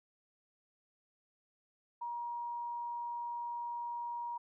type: tone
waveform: sine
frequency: 950 Hz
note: A#5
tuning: 33 cents sharp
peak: -37 dBFS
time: 2.01-4.38 s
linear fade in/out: 10 ms
effects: none